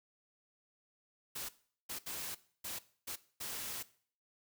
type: noise bursts at uneven times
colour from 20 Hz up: white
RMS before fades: -42 dBFS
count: 6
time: 1.35-1.49 / 1.89-1.99 / 2.06-2.35 / 2.64-2.79 / 3.07-3.16 / 3.4-3.83 s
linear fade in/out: 10 ms
effects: noise-tail reverb RT60 0.5 s tail -18 dB re dry